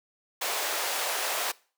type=high-pass noise; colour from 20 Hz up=pink; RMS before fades=-30 dBFS; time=0.41-1.52 s; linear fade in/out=10 ms; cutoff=500 Hz; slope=24 dB/octave; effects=noise-tail reverb RT60 0.4 s tail -22 dB re dry